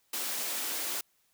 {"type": "high-pass noise", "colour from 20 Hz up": "white", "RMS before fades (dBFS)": -34, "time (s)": [0.13, 1.01], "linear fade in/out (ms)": 5, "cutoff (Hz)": 220, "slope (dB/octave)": 48, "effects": ["white hiss -71 dBFS RMS until 1.33 s"]}